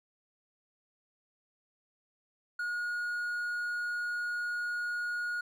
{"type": "tone", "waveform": "triangle", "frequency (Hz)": 1442, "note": "F#6", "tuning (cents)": -45, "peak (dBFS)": -30, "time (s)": [2.59, 5.41], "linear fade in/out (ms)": 5, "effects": []}